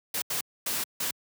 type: noise bursts at uneven times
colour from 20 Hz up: white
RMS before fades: -30 dBFS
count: 4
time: 0.14-0.22 / 0.3-0.41 / 0.66-0.84 / 1-1.11 s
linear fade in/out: 5 ms
effects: high-pass 100 Hz 12 dB/octave